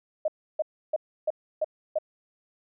sine tone bursts, 620 Hz, D#5, 6 cents flat, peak -22 dBFS, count 6, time 0.25-1.986 s, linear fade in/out 5 ms, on 31 ms, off 310 ms, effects none

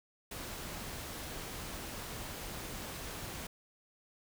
pink noise, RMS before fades -43 dBFS, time 0.31-3.47 s, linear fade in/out 5 ms, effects none

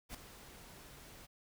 pink noise with ADSR envelope, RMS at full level -43 dBFS, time 0.09-1.27 s, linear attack 55 ms, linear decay 4 ms, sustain -12 dB, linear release 22 ms, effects none

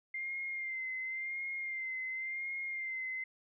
sine tone with vibrato, 2097 Hz, C7, 3 cents sharp, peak -36 dBFS, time 0.14-3.24 s, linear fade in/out 5 ms, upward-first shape sine, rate 0.93 Hz, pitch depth 39 cents each way, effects none

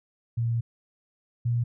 sine tone pair in turn, 116.54 / 118.99 Hz, A#2 / A#2, 0 / +36 cents, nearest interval unison, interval 36 cents, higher second, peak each -23 / -22 dBFS, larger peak second, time 0.37-0.61 / 1.45-1.64 s, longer first, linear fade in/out 10 ms, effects none

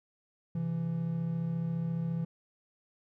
triangle tone pair together, 132.7 / 167.19 Hz, C3 / E3, +25 / +25 cents, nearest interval major third, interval 400 cents, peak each -35 / -29 dBFS, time 0.55-2.25 s, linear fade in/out 5 ms, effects none

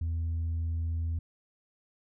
sine tone with tanh clipping, 82.41 Hz, E2, in tune, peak -29 dBFS, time 0.01-1.19 s, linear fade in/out 5 ms, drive 1 dB, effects none

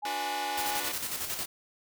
sine tone, 830.6 Hz, G#5, in tune, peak -32 dBFS, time 0.02-0.81 s, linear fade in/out 20 ms
5% pulse chord, B minor, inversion first, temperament equal with one note detuned, 293.7 / 362.6 / 493.9 Hz, D4 / F#4 / B4, 0 / -35 / 0 cents, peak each -27 / -27 / -27 dBFS, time 0.05-0.92 s, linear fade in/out 2 ms
white noise with tremolo, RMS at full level -33 dBFS, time 0.57-1.46 s, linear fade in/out 10 ms, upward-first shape square, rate 11 Hz, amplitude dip 45%
effects none

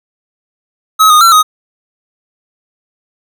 square tone with pitch steps, 1280 / 1232 / 1352 / 1252 Hz, D#6 / D#6 / E6 / D#6, +49 / -17 / +43 / +10 cents, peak -4 dBFS, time 0.99-1.43 s, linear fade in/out 20 ms, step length 110 ms, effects none

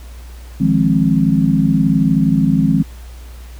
sine chord, F minor seventh, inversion third, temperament equal with one note detuned, 155.56 / 174.61 / 207.7 / 264.5 Hz, Eb3 / F3 / Ab3 / C4, 0 / 0 / 0 / +19 cents, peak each -16 dBFS, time 0.6-2.83 s, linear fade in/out 10 ms, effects added 60 Hz sine -31 dBFS peak until 3.59 s + pink hiss -44 dBFS RMS until 3.59 s

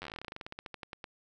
slowing click train, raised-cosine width 0.3 ms, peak -25 dBFS, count 25, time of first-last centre 0.02-1.042 s, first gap 10 ms, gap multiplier 1.11, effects none

